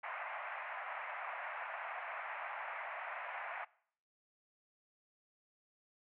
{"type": "band-pass noise", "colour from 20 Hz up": "pink", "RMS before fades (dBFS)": -44, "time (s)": [0.03, 3.65], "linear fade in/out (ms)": 10, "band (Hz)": [650, 2400], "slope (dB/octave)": 48, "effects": ["noise-tail reverb RT60 0.6 s tail -22 dB re dry"]}